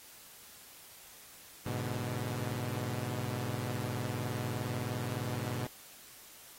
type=chord; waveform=sawtooth; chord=G# diminished; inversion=none; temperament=equal; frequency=103.83 / 123.47 / 146.83 Hz; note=G#2 / B2 / D3; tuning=0 / 0 / 0 cents; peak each=-35 / -33 / -39 dBFS; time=1.66-5.67 s; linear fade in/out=5 ms; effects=white hiss -54 dBFS RMS until 6.58 s + AAC 48 kbps